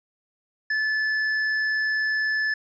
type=tone with tanh clipping; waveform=triangle; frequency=1736 Hz; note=A6; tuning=24 cents flat; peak=-23 dBFS; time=0.7-2.54 s; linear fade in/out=5 ms; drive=11 dB; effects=resampled to 16000 Hz